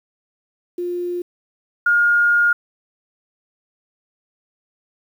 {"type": "tone pair in turn", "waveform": "sine", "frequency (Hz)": [352.8, 1421.8], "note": ["F4", "F6"], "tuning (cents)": [18, 31], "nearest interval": "2 octaves", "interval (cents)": 2413, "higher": "second", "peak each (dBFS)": [-21, -12], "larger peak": "second", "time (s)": [[0.78, 1.22], [1.86, 2.53]], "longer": "second", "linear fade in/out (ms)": 5, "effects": ["8-bit"]}